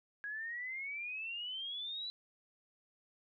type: exponential sweep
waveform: sine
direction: up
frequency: 1646 to 4000 Hz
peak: -39 dBFS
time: 0.24-2.1 s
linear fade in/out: 0 ms
effects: none